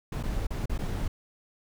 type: noise with dropouts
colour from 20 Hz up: brown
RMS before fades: -30 dBFS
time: 0.12-1.08 s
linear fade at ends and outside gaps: 5 ms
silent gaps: 0.229-0.235 / 0.469-0.505 / 0.658-0.695 / 0.779-0.789 s
effects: none